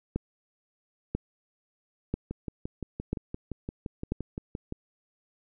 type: two click trains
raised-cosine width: 3 ms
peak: -21 / -15 dBFS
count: 15 / 5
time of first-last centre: 2.31-4.724 / 0.16-4.12 s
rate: 5.8 / 1.01 Hz
effects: none